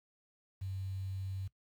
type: tone with quantisation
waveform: sine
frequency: 95.6 Hz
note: G2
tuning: 43 cents flat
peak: -37 dBFS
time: 0.61-1.48 s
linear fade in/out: 10 ms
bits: 10
effects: noise-tail reverb RT60 0.1 s tail -18 dB re dry